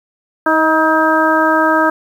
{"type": "harmonic tone with a mistuned harmonic", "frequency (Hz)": 317.6, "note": "D#4", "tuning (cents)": 36, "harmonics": [1, 2, 3, 4, 5], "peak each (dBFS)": [-16, -16, -16, -16, -16], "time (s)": [0.46, 1.9], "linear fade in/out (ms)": 5, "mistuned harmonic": 2, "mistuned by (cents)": -17, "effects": ["7-bit"]}